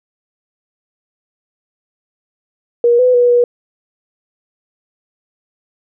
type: tone with pitch steps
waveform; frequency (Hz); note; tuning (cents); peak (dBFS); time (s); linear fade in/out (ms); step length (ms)
sine; 475.8 / 502 / 486.9 / 483.5; A#4 / B4 / B4 / B4; +35 / +28 / -25 / -37; -7; 2.84-3.44; 2; 150
effects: none